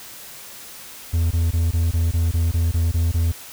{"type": "tone bursts", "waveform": "triangle", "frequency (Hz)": 83.5, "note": "E2", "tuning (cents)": 23, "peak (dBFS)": -14, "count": 11, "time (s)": [1.13, 3.32], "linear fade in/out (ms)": 10, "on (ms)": 180, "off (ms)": 21, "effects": ["white hiss -39 dBFS RMS until 3.52 s"]}